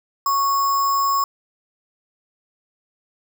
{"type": "tone with sample-and-hold", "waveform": "sine", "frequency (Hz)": 1108.7, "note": "C#6", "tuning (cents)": 0, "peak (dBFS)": -16, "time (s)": [0.26, 1.24], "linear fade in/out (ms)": 2, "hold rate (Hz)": 6300, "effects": []}